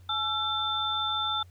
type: tone cluster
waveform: sine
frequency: 849 / 1347 / 3553 Hz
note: G#5 / E6 / A7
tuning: +38 / +37 / +16 cents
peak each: -34 / -31 / -29 dBFS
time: 0.09-1.43 s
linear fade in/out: 5 ms
effects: added 90 Hz sine -49 dBFS peak until 1.5 s + pink hiss -65 dBFS RMS until 1.5 s